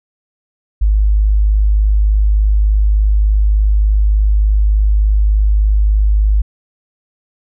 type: tone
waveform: sine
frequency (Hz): 51.7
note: G#1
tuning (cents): -7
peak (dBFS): -8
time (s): 0.81-6.42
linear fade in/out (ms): 10
effects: none